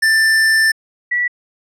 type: tone pair in turn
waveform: square / sine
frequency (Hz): 1775 / 1949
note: A6 / B6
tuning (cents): +15 / -23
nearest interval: major second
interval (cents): 162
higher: second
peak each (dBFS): -11 / -14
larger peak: first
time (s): 0.02-0.72 / 1.11-1.28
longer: first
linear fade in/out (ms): 10
effects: low-pass 10000 Hz 12 dB/octave